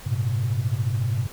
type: tone cluster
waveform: sine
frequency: 101.1 / 114.4 / 129.2 Hz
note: G#2 / A#2 / C3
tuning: -46 / -32 / -21 cents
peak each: -25 dBFS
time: 0.06-1.27 s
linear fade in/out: 10 ms
effects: tanh soft clip ceiling -13 dBFS + pink hiss -43 dBFS RMS until 1.32 s